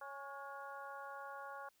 harmonic tone with a mistuned harmonic, 277.2 Hz, C#4, in tune, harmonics 2 / 3 / 4 / 5 / 6, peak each -53 / -51 / -51 / -52 / -60 dBFS, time 0.01-1.69 s, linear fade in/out 5 ms, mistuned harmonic 5, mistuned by +46 cents, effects white hiss -75 dBFS RMS until 1.8 s

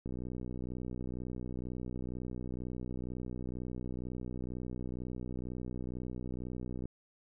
click train, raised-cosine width 3 ms, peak -28 dBFS, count 423, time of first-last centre 0.06-6.855 s, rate 62.1 Hz, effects none

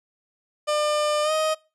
30% pulse tone with pitch glide, 600 to 626.2 Hz, D5 to D#5, +37 to +11 cents, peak -18 dBFS, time 0.67-1.55 s, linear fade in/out 20 ms, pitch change +74 cents, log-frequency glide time 1.23-1.32 s, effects noise-tail reverb RT60 0.3 s tail -23 dB re dry + resampled to 24000 Hz

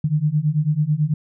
sine beating tone pair, 146.6 / 155.7 Hz, D3 / D#3, -3 / +2 cents, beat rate 9.1 Hz, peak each -20 / -19 dBFS, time 0.04-1.14 s, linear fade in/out 5 ms, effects none

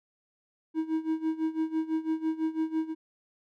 triangle tone with tremolo, 318.6 Hz, D#4, 41 cents sharp, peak -22 dBFS, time 0.74-2.95 s, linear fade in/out 50 ms, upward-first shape sine, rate 6 Hz, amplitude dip 85%, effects none

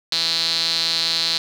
sawtooth tone with band-pass filter, 164.81 Hz, E3, in tune, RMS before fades -21 dBFS, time 0.12-1.38 s, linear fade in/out 2 ms, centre 4200 Hz, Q 7.9, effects 7-bit

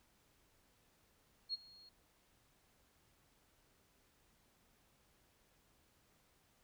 sine tone with ADSR envelope, 4293 Hz, C8, 44 cents sharp, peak -35 dBFS, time 1.49-1.89 s, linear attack 46 ms, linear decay 24 ms, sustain -23 dB, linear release 3 ms, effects pink hiss -73 dBFS RMS until 6.63 s

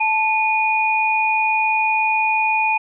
sine tone pair together, 877 / 2458 Hz, A5 / D#7, -6 / -22 cents, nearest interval octave + tritone, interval 1784 cents, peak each -18 dBFS, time 0-2.78 s, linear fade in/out 10 ms, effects none

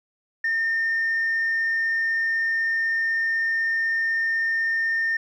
sine tone, 1816 Hz, A#6, 46 cents flat, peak -19 dBFS, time 0.44-5.17 s, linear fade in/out 5 ms, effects tanh soft clip ceiling -18 dBFS + 10-bit

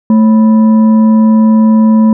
sine tone with frequency modulation, 220 Hz, A3, in tune, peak -3 dBFS, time 0.1-2.13 s, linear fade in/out 2 ms, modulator 765 Hz, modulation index 0.27, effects none

